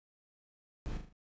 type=noise with echo; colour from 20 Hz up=brown; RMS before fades=-39 dBFS; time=0.86-0.97 s; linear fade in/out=0 ms; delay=39 ms; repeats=4; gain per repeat=-6 dB; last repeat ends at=1.126 s; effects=resampled to 16000 Hz